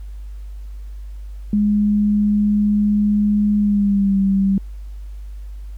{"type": "tone with pitch glide", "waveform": "sine", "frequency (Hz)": [207.7, 194.91], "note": ["G#3", "G3"], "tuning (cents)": [0, -10], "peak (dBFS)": -13, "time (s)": [1.53, 4.58], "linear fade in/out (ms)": 2, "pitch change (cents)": -110, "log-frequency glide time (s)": [3.58, 4.19], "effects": ["added 50 Hz sine -29 dBFS peak until 5.77 s", "pink hiss -57 dBFS RMS until 5.77 s"]}